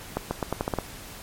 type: accelerating click train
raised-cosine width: 1 ms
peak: -11 dBFS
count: 8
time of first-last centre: 0.17-0.787 s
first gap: 140 ms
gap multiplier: 0.84
effects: pink hiss -42 dBFS RMS until 1.22 s + MP3 64 kbps